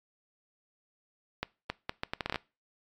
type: accelerating click train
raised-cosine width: 0.3 ms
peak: -15 dBFS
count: 11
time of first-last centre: 1.43-2.358 s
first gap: 270 ms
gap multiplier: 0.72
effects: noise-tail reverb RT60 0.3 s tail -22 dB re dry + MP3 96 kbps